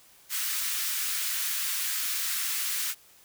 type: high-pass noise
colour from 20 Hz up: white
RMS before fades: -30 dBFS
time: 0.29-2.95 s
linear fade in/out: 50 ms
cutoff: 1300 Hz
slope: 24 dB/octave
effects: white hiss -57 dBFS RMS until 3.24 s